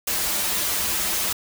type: noise with comb filter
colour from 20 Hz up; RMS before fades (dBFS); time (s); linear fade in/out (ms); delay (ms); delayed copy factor
white; -24; 0.07-1.33; 5; 7.4; -0.75
effects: none